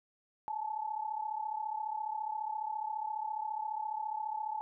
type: tone pair together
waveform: sine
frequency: 854 / 888.6 Hz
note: G#5 / A5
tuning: +48 / +17 cents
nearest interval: minor second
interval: 69 cents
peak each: -36 / -39 dBFS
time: 0.48-4.61 s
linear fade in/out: 0 ms
effects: none